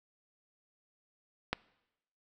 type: clicks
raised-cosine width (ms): 0.3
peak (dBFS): -14 / -28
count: 2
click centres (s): 1.53 / 1.534
effects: noise-tail reverb RT60 0.9 s tail -22 dB re dry